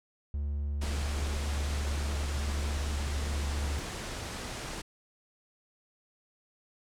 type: tone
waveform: triangle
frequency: 72.1 Hz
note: D2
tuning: 31 cents flat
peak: -28 dBFS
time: 0.34-3.79 s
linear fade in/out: 0 ms
type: low-pass noise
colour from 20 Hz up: pink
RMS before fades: -39 dBFS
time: 0.81-4.82 s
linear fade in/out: 10 ms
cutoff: 9200 Hz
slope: 24 dB/octave
effects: none